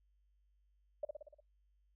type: tone with echo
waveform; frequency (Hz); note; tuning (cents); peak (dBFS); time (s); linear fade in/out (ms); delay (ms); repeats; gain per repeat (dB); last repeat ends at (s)
sine; 596; D5; +25; -34; 1.03-1.05; 5; 59; 6; -4; 1.404
effects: noise-tail reverb RT60 0.2 s tail -24 dB re dry + added 50 Hz sine -70 dBFS peak until 1.95 s